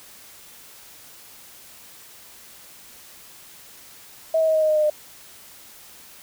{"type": "tone with pitch steps", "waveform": "sine", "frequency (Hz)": [645, 639.1, 633.2, 627.4, 621.6, 615.9, 610.2, 604.6], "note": ["E5", "D#5", "D#5", "D#5", "D#5", "D#5", "D#5", "D#5"], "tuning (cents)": [-38, 46, 30, 14, -2, -18, -34, -50], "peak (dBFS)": -16, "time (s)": [4.34, 4.9], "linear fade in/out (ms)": 5, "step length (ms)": 70, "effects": ["white hiss -46 dBFS RMS until 6.22 s"]}